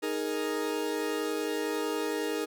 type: chord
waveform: 40% pulse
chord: D# suspended fourth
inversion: none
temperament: equal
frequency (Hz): 311.1 / 415.3 / 466.2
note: D#4 / G#4 / A#4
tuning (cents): 0 / 0 / 0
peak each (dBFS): -33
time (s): 0.02-2.46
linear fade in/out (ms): 20
effects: none